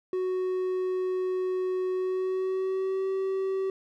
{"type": "tone with pitch glide", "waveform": "triangle", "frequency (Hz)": [370, 383.5], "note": ["F#4", "G4"], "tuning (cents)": [0, -38], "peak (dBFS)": -24, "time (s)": [0.13, 3.7], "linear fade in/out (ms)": 2, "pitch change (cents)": 62, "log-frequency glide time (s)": [1.92, 3.08], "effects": []}